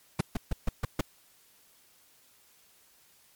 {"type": "noise bursts", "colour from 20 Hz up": "brown", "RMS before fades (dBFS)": -25, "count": 6, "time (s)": [0.19, 1.01], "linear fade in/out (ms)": 5, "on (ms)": 20, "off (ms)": 140, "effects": ["white hiss -62 dBFS RMS until 3.35 s", "MP3 96 kbps"]}